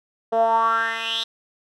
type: tone with band-pass filter sweep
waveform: 10% pulse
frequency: 226.4 Hz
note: A3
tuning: 50 cents sharp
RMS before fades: -21 dBFS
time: 0.32-1.24 s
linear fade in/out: 10 ms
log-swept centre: 560 to 3900 Hz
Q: 6.2
effects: none